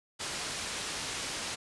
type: low-pass noise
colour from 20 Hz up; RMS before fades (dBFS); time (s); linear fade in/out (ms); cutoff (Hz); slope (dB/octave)
white; -37; 0.19-1.56; 20; 6700; 12
effects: resampled to 24000 Hz